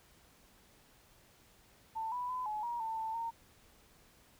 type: tone with pitch steps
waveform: sine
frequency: 891 / 987 / 1009 / 851 / 949 / 894 / 888 / 919 Hz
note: A5 / B5 / B5 / G#5 / A#5 / A5 / A5 / A#5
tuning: +22 / -1 / +37 / +42 / +31 / +27 / +16 / -25 cents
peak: -35 dBFS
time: 1.95-3.31 s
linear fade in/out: 20 ms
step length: 170 ms
effects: pink hiss -64 dBFS RMS until 4.39 s